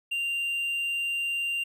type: tone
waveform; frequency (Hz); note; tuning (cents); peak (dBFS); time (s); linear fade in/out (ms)
triangle; 2781; F7; -8; -25; 0.11-1.64; 10
effects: none